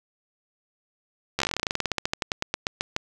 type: slowing click train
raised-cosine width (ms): 0.2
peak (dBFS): -7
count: 28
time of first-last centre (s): 1.39-2.964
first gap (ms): 13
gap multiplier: 1.1
effects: none